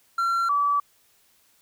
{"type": "tone pair in turn", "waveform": ["triangle", "sine"], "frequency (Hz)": [1365, 1150.7], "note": ["F6", "D6"], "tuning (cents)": [-40, -36], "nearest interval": "minor third", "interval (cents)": 296, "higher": "first", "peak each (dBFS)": -19, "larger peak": "neither", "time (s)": [[0.18, 0.49], [0.49, 0.8]], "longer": "neither", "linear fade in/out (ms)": 5, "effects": ["white hiss -62 dBFS RMS until 1.61 s"]}